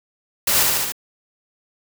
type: noise with echo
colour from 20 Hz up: white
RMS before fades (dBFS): -18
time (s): 0.47-0.63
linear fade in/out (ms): 5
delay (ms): 73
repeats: 4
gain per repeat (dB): -2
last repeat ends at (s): 0.922
effects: none